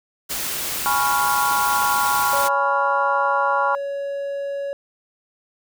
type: noise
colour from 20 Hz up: white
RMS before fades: -26 dBFS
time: 0.29-2.49 s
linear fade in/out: 20 ms
type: chord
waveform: sine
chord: C# dominant seventh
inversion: second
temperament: equal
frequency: 830.6 / 987.8 / 1108.7 / 1396.9 Hz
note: G#5 / B5 / C#6 / E#6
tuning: 0 / 0 / 0 / 0 cents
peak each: -23 dBFS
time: 0.86-3.75 s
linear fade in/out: 0 ms
type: tone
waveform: triangle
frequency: 560 Hz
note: C#5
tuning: 18 cents sharp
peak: -22 dBFS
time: 2.33-4.73 s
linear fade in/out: 0 ms
effects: none